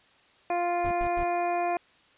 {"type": "harmonic tone", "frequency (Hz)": 349.2, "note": "F4", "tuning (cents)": 0, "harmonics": [1, 2, 3, 4, 5, 6, 7], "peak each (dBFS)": [-32, -26, -36, -44, -43, -45, -39], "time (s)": [0.5, 1.77], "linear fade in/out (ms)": 2}
{"type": "noise bursts", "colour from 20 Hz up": "brown", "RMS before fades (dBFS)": -35, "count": 3, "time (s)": [0.84, 1.243], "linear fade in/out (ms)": 10, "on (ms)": 77, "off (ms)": 86}
{"effects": ["white hiss -60 dBFS RMS until 2.17 s", "resampled to 8000 Hz"]}